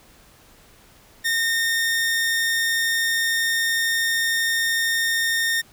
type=tone; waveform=sawtooth; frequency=1831 Hz; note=A#6; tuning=32 cents flat; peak=-16 dBFS; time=1.24-5.62 s; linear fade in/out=20 ms; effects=pink hiss -52 dBFS RMS until 5.72 s